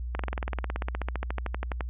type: slowing click train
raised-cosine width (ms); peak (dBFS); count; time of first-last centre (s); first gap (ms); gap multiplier
0.5; -16; 27; 0.15-1.808; 43; 1.03
effects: added 60 Hz sine -31 dBFS peak until 1.89 s + resampled to 8000 Hz